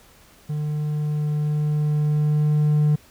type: tone with level ramp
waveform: triangle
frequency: 150.1 Hz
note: D3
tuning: 38 cents sharp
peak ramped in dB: -21 to -12 dBFS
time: 0.49-2.96 s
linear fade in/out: 10 ms
effects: tanh soft clip ceiling -8 dBFS + pink hiss -52 dBFS RMS until 3.1 s